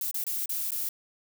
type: noise with dropouts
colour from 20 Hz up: violet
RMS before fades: -31 dBFS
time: 0.01-0.89 s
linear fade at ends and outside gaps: 2 ms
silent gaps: 0.112-0.143 / 0.24-0.266 / 0.458-0.493 / 0.707-0.718 s
effects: none